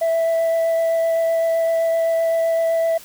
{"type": "tone with vibrato", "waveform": "sine", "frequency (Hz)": 659.3, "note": "E5", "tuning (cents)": 0, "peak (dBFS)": -13, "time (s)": [0.01, 2.98], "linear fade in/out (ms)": 10, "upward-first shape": "sine", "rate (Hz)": 7.8, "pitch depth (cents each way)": 8, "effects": ["tanh soft clip ceiling -15 dBFS", "white hiss -42 dBFS RMS until 3.04 s"]}